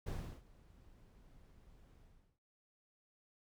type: noise with ADSR envelope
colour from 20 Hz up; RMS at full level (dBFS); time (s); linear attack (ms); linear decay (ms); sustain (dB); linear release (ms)
brown; -39; 0.06-2.39; 13; 340; -23; 390
effects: none